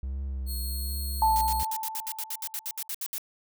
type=tone with vibrato; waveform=triangle; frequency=65.41 Hz; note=C2; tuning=in tune; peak=-28 dBFS; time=0.03-1.63 s; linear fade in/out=0 ms; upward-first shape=triangle; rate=1.3 Hz; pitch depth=83 cents each way
type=tone; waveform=5% pulse; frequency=4301 Hz; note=C8; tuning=47 cents sharp; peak=-28 dBFS; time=0.46-1.67 s; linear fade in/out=50 ms
type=tone with exponential decay; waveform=sine; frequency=882 Hz; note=A5; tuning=4 cents sharp; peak=-18 dBFS; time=1.22-2.88 s; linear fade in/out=2 ms; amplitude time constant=360 ms
type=noise bursts; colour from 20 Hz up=blue; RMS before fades=-33 dBFS; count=16; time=1.36-3.181 s; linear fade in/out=0 ms; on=51 ms; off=67 ms
effects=none